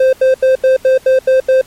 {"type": "tone bursts", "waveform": "triangle", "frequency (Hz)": 522, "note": "C5", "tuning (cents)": -4, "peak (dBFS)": -4, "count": 8, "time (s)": [0, 1.614], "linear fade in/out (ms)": 5, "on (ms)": 130, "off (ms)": 82, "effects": ["pink hiss -42 dBFS RMS until 1.66 s", "MP3 64 kbps"]}